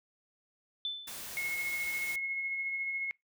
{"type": "tone with exponential decay", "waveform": "sine", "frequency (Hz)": 3520, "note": "A7", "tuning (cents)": 0, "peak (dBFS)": -30, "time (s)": [0.85, 1.36], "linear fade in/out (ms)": 1, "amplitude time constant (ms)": 110}
{"type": "noise", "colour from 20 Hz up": "white", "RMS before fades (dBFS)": -43, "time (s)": [1.07, 2.16], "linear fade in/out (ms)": 5}
{"type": "tone with tremolo", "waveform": "sine", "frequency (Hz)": 2171, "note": "C#7", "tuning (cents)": -37, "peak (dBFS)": -31, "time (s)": [1.37, 3.11], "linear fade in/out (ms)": 0, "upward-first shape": "sine", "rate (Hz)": 14, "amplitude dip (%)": 30}
{"effects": ["noise-tail reverb RT60 0.2 s tail -25 dB re dry"]}